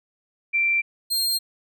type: tone pair in turn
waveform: sine / sawtooth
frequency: 2353 / 4202 Hz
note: D7 / C8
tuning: +3 / +7 cents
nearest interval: minor seventh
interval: 1004 cents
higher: second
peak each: -18 dBFS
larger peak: neither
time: 0.53-0.82 / 1.1-1.39 s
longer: neither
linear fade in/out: 20 ms
effects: none